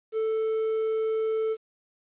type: tone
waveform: triangle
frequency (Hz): 441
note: A4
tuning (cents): +4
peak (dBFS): -22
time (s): 0.12-1.57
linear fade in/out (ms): 50
effects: resampled to 8000 Hz + 10-bit